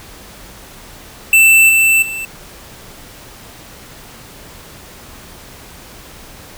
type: tone with level steps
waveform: square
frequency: 2663 Hz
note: E7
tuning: 17 cents sharp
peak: -6 / -9 / -22 dBFS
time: 1.33-2.25 s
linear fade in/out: 2 ms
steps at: 1.69 / 2.02 s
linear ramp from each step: 5 ms
effects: pink hiss -37 dBFS RMS until 6.57 s